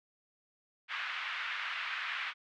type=band-pass noise; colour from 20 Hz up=pink; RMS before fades=-38 dBFS; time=0.88-2.34 s; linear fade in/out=50 ms; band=1300 to 3000 Hz; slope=24 dB/octave; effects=none